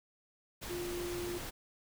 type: tone in noise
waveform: sine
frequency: 350.9 Hz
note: F4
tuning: 8 cents sharp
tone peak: -37 dBFS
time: 0.69-1.39 s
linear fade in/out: 20 ms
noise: pink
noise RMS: -43 dBFS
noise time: 0.61-1.51 s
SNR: +3 dB
effects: none